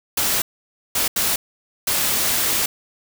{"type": "noise bursts at uneven times", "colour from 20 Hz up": "white", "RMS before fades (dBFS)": -20, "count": 4, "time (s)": [[0.17, 0.42], [0.95, 1.08], [1.16, 1.36], [1.87, 2.66]], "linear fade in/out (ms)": 5, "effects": []}